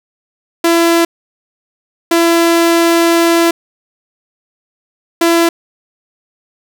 sawtooth tone bursts at uneven times, 336.4 Hz, E4, 35 cents sharp, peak -4 dBFS, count 3, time 0.64-1.05 / 2.11-3.51 / 5.21-5.49 s, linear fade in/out 5 ms, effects none

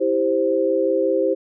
sine chord, C major, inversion first, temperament just, 327 / 392.4 / 523.3 Hz, E4 / G4 / C5, -14 / +2 / 0 cents, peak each -23 / -21 / -19 dBFS, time 0-1.35 s, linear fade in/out 20 ms, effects none

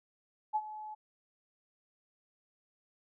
sine tone with ADSR envelope, 856 Hz, A5, 48 cents flat, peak -26 dBFS, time 0.53-0.95 s, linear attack 26 ms, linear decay 50 ms, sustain -15 dB, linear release 15 ms, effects none

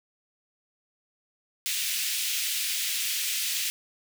pink high-pass noise, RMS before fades -29 dBFS, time 1.66-3.7 s, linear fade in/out 0 ms, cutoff 2400 Hz, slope 24 dB/octave, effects none

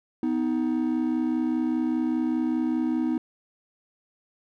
triangle tone pair together, 250 / 315 Hz, B3 / D#4, +21 / +21 cents, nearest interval major third, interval 400 cents, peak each -23 dBFS, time 0.23-3.18 s, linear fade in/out 2 ms, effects tanh soft clip ceiling -14 dBFS

